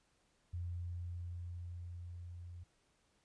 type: tone with level ramp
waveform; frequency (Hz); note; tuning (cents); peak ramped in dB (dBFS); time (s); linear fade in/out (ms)
sine; 87.31; F2; 0; -38 to -47; 0.53-2.64; 10
effects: pink hiss -75 dBFS RMS until 3.24 s + resampled to 22050 Hz